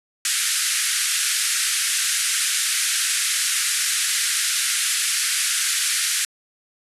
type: band-pass noise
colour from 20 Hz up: white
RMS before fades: -22 dBFS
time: 0.25-6.25 s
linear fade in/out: 2 ms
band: 1400 to 11000 Hz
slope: 48 dB/octave
effects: resampled to 32000 Hz